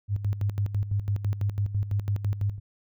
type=tone with tremolo; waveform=sine; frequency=101.4 Hz; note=G#2; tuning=41 cents flat; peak=-22 dBFS; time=0.08-2.6 s; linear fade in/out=50 ms; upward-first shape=square; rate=6 Hz; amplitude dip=70%; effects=none